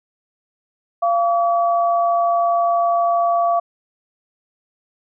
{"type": "tone pair together", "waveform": "sine", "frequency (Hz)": [689.3, 1143], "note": ["F5", "D6"], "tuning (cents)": [-23, -47], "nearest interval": "major sixth", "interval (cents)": 876, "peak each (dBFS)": [-15, -21], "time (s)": [1.02, 3.6], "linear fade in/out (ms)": 10, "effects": []}